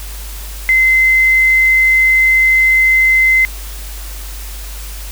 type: tone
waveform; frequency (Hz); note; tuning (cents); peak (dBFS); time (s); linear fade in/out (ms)
sine; 2063; C7; -25; -7; 0.69-3.45; 0
effects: added 50 Hz sine -25 dBFS peak until 5.11 s + white hiss -32 dBFS RMS until 5.11 s